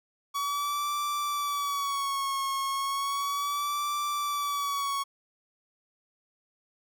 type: tone with vibrato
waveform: 45% pulse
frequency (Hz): 1129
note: C#6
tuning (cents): +31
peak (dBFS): -28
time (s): 0.34-5.04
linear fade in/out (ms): 20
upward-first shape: sine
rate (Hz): 0.34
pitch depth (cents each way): 62
effects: none